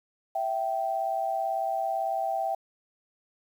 sine tone pair together, 659.3 / 777.3 Hz, E5 / G5, 0 / -15 cents, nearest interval minor third, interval 285 cents, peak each -30 / -28 dBFS, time 0.35-2.55 s, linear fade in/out 5 ms, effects 9-bit

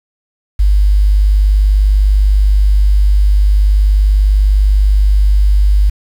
sine tone with quantisation, 50.2 Hz, G1, 42 cents sharp, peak -6 dBFS, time 0.59-5.9 s, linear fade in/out 10 ms, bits 6, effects none

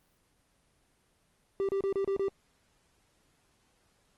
triangle tone bursts, 392 Hz, G4, in tune, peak -25 dBFS, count 6, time 1.6-2.283 s, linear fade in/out 0 ms, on 88 ms, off 31 ms, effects pink hiss -70 dBFS RMS until 4.17 s + Opus 24 kbps

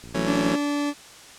click train, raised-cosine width 3 ms, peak -30 dBFS, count 29, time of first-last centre 0.04-0.522 s, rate 58.1 Hz
25% pulse chord, F# minor seventh, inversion third, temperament just, 166.5 / 185 / 222 / 277.5 Hz, E3 / F#3 / A3 / C#4, +18 / 0 / +16 / +2 cents, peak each -25 dBFS, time 0.14-0.56 s, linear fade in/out 10 ms
40% pulse tone, 289.9 Hz, D4, 22 cents flat, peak -22 dBFS, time 0.24-0.94 s, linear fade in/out 50 ms
effects white hiss -45 dBFS RMS until 1.38 s + low-pass 8000 Hz 12 dB/octave

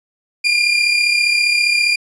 30% pulse tone pair together, 2376 / 2411 Hz, D7 / D7, +20 / +45 cents, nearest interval unison, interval 25 cents, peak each -17 / -11 dBFS, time 0.44-1.96 s, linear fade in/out 10 ms, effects resampled to 22050 Hz

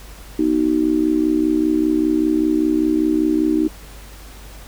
sine tone with amplitude modulation, 311.1 Hz, D#4, in tune, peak -10 dBFS, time 0.39-3.68 s, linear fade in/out 5 ms, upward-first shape sine, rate 65.1 Hz, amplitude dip 90%, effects added 50 Hz sine -37 dBFS peak until 4.67 s + pink hiss -42 dBFS RMS until 4.67 s

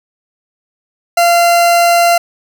40% pulse tone, 689 Hz, F5, 24 cents flat, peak -6 dBFS, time 1.17-2.18 s, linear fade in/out 5 ms, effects none

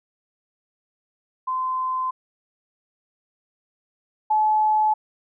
sine tone pair in turn, 1031 / 859 Hz, C6 / A5, -26 / -42 cents, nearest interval minor third, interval 316 cents, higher first, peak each -22 / -16 dBFS, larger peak second, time 1.47-2.11 / 4.3-4.94 s, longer neither, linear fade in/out 10 ms, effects none

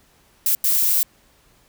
violet noise bursts at uneven times, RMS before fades -18 dBFS, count 2, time 0.46-0.55 / 0.64-1.03 s, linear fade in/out 2 ms, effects pink hiss -57 dBFS RMS until 1.68 s

